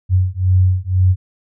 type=beating tone pair; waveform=sine; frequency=91.5 / 93.5 Hz; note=F#2 / F#2; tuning=-19 / +19 cents; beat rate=2 Hz; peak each=-14 dBFS; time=0.09-1.16 s; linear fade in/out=50 ms; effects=none